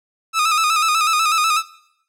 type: tone with vibrato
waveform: sawtooth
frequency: 1271 Hz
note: D#6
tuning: 36 cents sharp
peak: -11 dBFS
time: 0.33-1.63 s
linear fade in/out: 50 ms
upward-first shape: square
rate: 8.1 Hz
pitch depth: 55 cents each way
effects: noise-tail reverb RT60 0.7 s tail -18 dB re dry + low-pass 11000 Hz 12 dB/octave